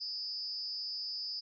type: tone with amplitude modulation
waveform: sine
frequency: 4978 Hz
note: D#8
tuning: in tune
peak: -32 dBFS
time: 0-1.41 s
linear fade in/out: 20 ms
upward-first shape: sine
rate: 286 Hz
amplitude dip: 100%
effects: none